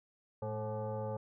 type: tone with frequency modulation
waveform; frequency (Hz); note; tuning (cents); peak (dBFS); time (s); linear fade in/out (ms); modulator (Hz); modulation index
sine; 213.2; G#3; +46; -35; 0.42-1.17; 5; 324; 1.9
effects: none